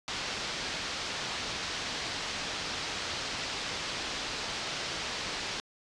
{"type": "low-pass noise", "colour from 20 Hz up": "white", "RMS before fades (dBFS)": -36, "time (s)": [0.08, 5.6], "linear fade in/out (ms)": 0, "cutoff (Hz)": 5300, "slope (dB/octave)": 24, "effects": ["resampled to 22050 Hz"]}